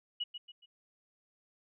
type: tone with echo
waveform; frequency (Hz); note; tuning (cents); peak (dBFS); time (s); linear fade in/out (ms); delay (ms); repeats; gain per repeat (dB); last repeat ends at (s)
sine; 2915; F#7; -26; -32; 0.2-0.24; 10; 140; 3; -8; 0.66
effects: none